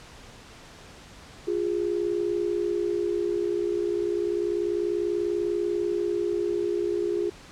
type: tone pair together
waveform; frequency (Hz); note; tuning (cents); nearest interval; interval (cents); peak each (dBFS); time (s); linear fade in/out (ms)
sine; 350 / 410.3; F4 / G#4; +4 / -21; minor third; 275; -26 / -27; 1.47-7.3; 10
effects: pink hiss -47 dBFS RMS until 7.51 s + low-pass 7000 Hz 12 dB/octave